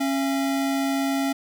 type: tone pair together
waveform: square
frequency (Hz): 273.3 / 677.6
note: C#4 / E5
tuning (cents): -24 / +48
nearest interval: octave + major third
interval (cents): 1572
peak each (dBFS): -23 / -31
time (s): 0-1.33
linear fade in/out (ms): 10
effects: none